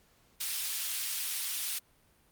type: high-pass noise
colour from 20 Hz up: pink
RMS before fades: -34 dBFS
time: 0.4-1.79 s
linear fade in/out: 10 ms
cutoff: 3500 Hz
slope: 12 dB/octave
effects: pink hiss -66 dBFS RMS until 2.31 s + Opus 48 kbps